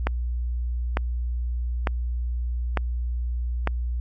click train, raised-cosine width 0.5 ms, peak -8 dBFS, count 5, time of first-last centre 0.07-3.674 s, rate 1.11 Hz, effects added 60 Hz sine -24 dBFS peak until 4 s

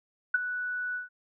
sine tone with ADSR envelope, 1480 Hz, F#6, in tune, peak -18 dBFS, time 0.34-1.09 s, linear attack 6 ms, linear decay 22 ms, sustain -12 dB, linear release 140 ms, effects none

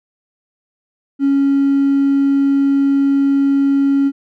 triangle tone with hard clipping, 277.2 Hz, C#4, in tune, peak -11 dBFS, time 1.19-4.12 s, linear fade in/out 50 ms, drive 4 dB, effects none

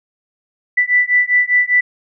sine beating tone pair, 1975.5 / 1980.5 Hz, B6 / B6, 0 / +4 cents, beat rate 5 Hz, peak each -14 dBFS, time 0.77-1.81 s, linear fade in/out 10 ms, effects none

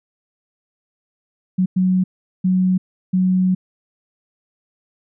sine tone bursts at uneven times, 185 Hz, F#3, in tune, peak -13 dBFS, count 4, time 1.58-1.66 / 1.76-2.04 / 2.44-2.78 / 3.13-3.55 s, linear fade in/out 10 ms, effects none

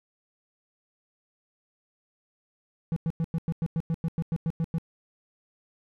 triangle tone bursts, 164.2 Hz, E3, 6 cents flat, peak -22 dBFS, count 14, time 2.92-4.783 s, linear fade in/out 0 ms, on 43 ms, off 97 ms, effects none

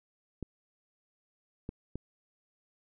clicks, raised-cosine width 3 ms, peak -24 dBFS, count 3, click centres 0.427 / 1.691 / 1.956 s, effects none

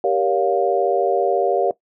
sine chord, G half-diminished seventh, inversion none, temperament just, 392 / 470.4 / 564.5 / 705.6 Hz, G4 / Bb4 / Db5 / F5, 0 / +16 / +31 / +18 cents, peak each -21 dBFS, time 0.04-1.71 s, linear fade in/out 2 ms, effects noise-tail reverb RT60 0.1 s tail -17 dB re dry

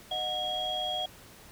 sine tone cluster, 616 / 735 / 3291 Hz, D#5 / F#5 / G#7, -17 / -12 / -16 cents, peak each -37 / -33 / -31 dBFS, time 0.11-1.06 s, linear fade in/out 5 ms, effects tanh soft clip ceiling -23 dBFS + pink hiss -52 dBFS RMS until 1.51 s

